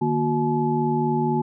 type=tone cluster; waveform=sine; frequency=151.7 / 235.8 / 365.5 / 857 Hz; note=D#3 / A#3 / F#4 / A5; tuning=-44 / +20 / -21 / -46 cents; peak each=-25 / -24 / -25 / -25 dBFS; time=0.01-1.42 s; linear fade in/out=10 ms; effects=none